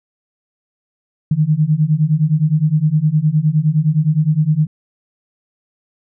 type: beating tone pair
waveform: sine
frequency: 148.8 / 158.5 Hz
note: D3 / D#3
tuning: +23 / +32 cents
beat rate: 9.7 Hz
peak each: -15 / -14 dBFS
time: 1.31-4.67 s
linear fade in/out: 5 ms
effects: none